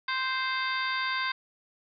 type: harmonic tone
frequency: 522 Hz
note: C5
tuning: 4 cents flat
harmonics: 2 / 3 / 4 / 5 / 6 / 7 / 8 / 9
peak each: -32 / -32 / -34 / -41 / -46 / -37 / -48 / -39 dBFS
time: 0.08-1.32 s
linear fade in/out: 5 ms
effects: none